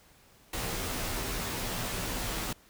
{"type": "noise with comb filter", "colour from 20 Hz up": "pink", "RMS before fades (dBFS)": -34, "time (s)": [0.53, 2.53], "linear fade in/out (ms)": 5, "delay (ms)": 14, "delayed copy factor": -0.75, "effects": ["pink hiss -60 dBFS RMS until 2.69 s"]}